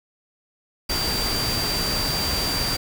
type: tone in noise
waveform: sine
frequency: 4700 Hz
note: D8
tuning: 1 cent sharp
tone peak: -25 dBFS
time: 0.89-2.77 s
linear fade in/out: 10 ms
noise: pink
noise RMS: -26 dBFS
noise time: 0.89-2.77 s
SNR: -2 dB
effects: none